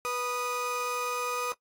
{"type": "tone pair together", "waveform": "30% pulse", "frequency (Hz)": [490.9, 1237], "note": ["B4", "D#6"], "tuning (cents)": [-10, -10], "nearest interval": "octave + major third", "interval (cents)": 1600, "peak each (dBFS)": [-31, -29], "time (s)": [0.05, 1.52], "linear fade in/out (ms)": 0, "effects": ["noise-tail reverb RT60 0.1 s tail -17 dB re dry", "AAC 64 kbps"]}